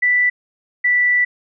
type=tone pair in turn; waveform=sine; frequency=1975.5 / 1968.2 Hz; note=B6 / B6; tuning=0 / -6 cents; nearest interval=unison; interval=6 cents; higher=first; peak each=-12 dBFS; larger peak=neither; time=0.02-0.3 / 0.84-1.25 s; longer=second; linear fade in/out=10 ms; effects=none